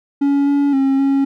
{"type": "tone with pitch steps", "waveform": "triangle", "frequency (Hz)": [281.4, 283.6, 270.3, 274.4], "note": ["C#4", "C#4", "C#4", "C#4"], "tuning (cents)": [26, 40, -44, -17], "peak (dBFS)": -10, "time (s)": [0.21, 1.25], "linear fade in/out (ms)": 10, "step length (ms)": 260, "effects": []}